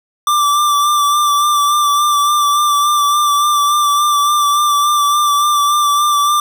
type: tone with vibrato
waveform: square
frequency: 1174.7 Hz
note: D6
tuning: in tune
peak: -11 dBFS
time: 0.27-6.4 s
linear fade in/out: 2 ms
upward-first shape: sine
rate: 3.5 Hz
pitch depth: 27 cents each way
effects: none